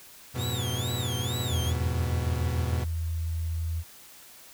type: chord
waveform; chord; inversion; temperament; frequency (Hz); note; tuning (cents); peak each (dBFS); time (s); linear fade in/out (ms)
40% pulse; F diminished; none; equal with one note detuned; 88.78 / 103.83 / 123.47; F2 / Ab2 / Cb3; +29 / 0 / 0; -34 / -34 / -30; 0.34-2.85; 20
type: tone with vibrato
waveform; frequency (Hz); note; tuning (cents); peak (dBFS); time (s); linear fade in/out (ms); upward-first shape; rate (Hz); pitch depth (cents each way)
sawtooth; 3520; A7; 0; -31; 0.37-1.74; 50; sine; 2.2; 190
type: tone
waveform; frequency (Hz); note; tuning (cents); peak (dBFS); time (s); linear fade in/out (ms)
sine; 82; E2; -9; -27; 1.47-3.84; 50
effects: white hiss -50 dBFS RMS until 4.53 s